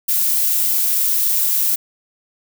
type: noise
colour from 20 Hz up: violet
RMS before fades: -17 dBFS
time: 0.08-1.76 s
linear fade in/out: 10 ms
effects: none